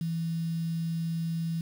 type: tone with quantisation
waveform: sine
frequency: 165.2 Hz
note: E3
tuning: 4 cents sharp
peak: -28 dBFS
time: 0.01-1.61 s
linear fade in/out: 2 ms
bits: 8
effects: none